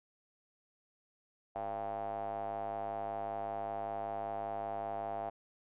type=tone with band-pass filter; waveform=square; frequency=52.6 Hz; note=G#1; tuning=23 cents sharp; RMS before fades=-39 dBFS; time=1.55-5.3 s; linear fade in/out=10 ms; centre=730 Hz; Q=8.8; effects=resampled to 8000 Hz